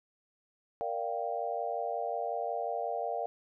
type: chord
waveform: sine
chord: G minor seventh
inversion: first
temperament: equal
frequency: 466.2 / 587.3 / 698.5 / 784 Hz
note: Bb4 / D5 / F5 / G5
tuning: 0 / 0 / 0 / 0 cents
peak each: -38 / -38 / -35 / -38 dBFS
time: 0.81-3.26 s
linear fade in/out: 0 ms
effects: none